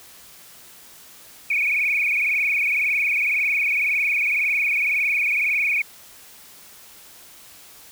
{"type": "tone with frequency modulation", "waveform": "sine", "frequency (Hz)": 2349, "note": "D7", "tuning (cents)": 0, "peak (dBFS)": -18, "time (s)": [1.5, 5.82], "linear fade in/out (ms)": 5, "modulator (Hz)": 21.9, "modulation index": 6.9, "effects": ["white hiss -46 dBFS RMS until 7.91 s"]}